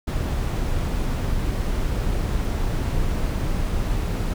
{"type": "noise", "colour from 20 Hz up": "brown", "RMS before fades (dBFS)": -23, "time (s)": [0.07, 4.34], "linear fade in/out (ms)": 10, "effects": []}